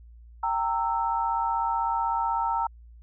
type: chord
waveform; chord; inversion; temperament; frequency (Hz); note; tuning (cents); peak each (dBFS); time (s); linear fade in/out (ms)
sine; E diminished; first; equal with one note detuned; 784 / 920 / 1318.5; G5 / Bb5 / E6; 0 / -23 / 0; -31 / -25 / -31; 0.43-2.67; 5
effects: added 58 Hz sine -46 dBFS peak until 3.02 s